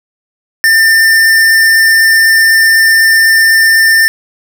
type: tone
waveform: square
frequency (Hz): 1796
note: A6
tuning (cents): +35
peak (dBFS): -5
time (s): 0.64-4.08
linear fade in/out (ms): 0
effects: none